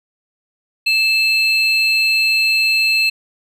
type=tone pair together; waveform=triangle; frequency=2637 / 4181 Hz; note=E7 / C8; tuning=0 / -2 cents; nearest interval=minor sixth; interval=798 cents; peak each=-12 / -17 dBFS; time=0.86-3.1 s; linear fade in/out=10 ms; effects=none